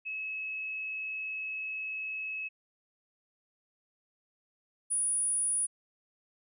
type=tone pair in turn; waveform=sine; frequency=2579 / 9737 Hz; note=E7 / D#9; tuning=-39 / -39 cents; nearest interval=octave + major seventh; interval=2300 cents; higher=second; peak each=-34 / -27 dBFS; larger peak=second; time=0.05-2.49 / 4.9-5.67 s; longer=first; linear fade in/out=20 ms; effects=none